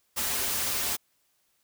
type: noise with comb filter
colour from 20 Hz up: white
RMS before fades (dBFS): -29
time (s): 0.16-0.97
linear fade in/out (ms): 20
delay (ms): 6.3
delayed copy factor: -0.55
effects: white hiss -71 dBFS RMS until 1.63 s